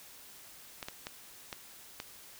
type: clicks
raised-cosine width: 0.2 ms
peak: -21 dBFS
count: 5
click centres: 0.828 / 0.885 / 1.069 / 1.528 / 2.001 s
effects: white hiss -53 dBFS RMS until 2.39 s